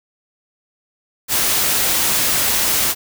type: noise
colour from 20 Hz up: white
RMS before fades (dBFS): -17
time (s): 1.28-2.95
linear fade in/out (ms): 50
effects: none